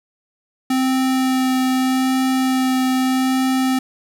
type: tone with vibrato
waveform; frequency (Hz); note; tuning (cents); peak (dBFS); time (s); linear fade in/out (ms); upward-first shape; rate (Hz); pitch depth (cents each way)
square; 259.8; C4; -12; -16; 0.7-3.79; 5; sine; 0.81; 9
effects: 8-bit